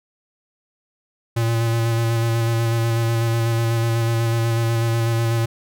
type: tone with vibrato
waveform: square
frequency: 115.2 Hz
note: A#2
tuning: 20 cents flat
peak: -18 dBFS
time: 1.36-5.46 s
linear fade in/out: 10 ms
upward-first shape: square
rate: 8.1 Hz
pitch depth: 16 cents each way
effects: none